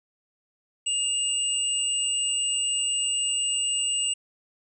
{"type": "tone pair together", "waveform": "sine", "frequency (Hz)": [2830, 7974], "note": ["F7", "B8"], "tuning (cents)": [22, 16], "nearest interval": "octave + tritone", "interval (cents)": 1794, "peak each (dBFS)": -26, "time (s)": [0.86, 4.14], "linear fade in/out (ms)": 10, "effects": []}